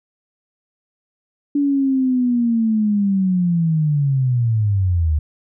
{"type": "linear sweep", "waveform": "sine", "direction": "down", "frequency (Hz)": [288.6, 73.42], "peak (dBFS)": -14, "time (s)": [1.55, 5.19], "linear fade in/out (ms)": 5, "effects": []}